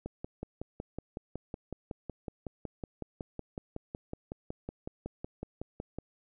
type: click train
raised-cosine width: 2 ms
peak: -24 dBFS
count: 33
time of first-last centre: 0.06-5.986 s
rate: 5.4 Hz
effects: none